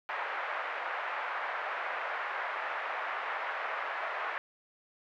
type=band-pass noise; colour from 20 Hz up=white; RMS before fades=-36 dBFS; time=0.09-4.38 s; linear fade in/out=0 ms; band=590 to 1900 Hz; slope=24 dB/octave; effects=none